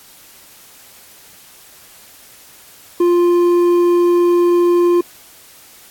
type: tone with hard clipping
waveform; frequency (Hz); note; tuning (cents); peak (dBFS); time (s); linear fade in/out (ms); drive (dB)
sine; 349.2; F4; 0; -11; 3-5.01; 5; 5
effects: white hiss -43 dBFS RMS until 5.9 s + AAC 64 kbps